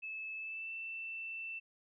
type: tone with pitch glide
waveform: sine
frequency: 2608 to 2669 Hz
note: E7 to E7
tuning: -19 to +21 cents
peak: -40 dBFS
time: 0.02-1.6 s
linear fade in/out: 20 ms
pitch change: +40 cents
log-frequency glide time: 0.36-0.72 s
effects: none